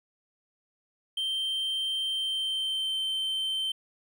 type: tone with pitch glide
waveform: triangle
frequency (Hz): 3136 to 3107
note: G7 to G7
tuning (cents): 0 to -16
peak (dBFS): -26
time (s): 1.17-3.72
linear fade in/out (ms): 5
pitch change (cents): -16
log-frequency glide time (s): 2.06-2.96
effects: none